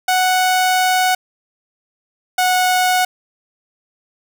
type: tone pair in turn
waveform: sawtooth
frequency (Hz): 740 / 734.9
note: F#5 / F#5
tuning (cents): 0 / -12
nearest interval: unison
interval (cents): 12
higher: first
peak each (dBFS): -9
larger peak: neither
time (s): 0.08-1.15 / 2.38-3.05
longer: first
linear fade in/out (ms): 5
effects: none